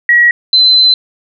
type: tone pair in turn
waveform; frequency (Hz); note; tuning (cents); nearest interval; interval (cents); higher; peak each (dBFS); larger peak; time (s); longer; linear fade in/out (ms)
sine; 1913 / 4054; A#6 / B7; +44 / +45; octave + minor second; 1301; second; -4; neither; 0.09-0.31 / 0.53-0.94; second; 2
effects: none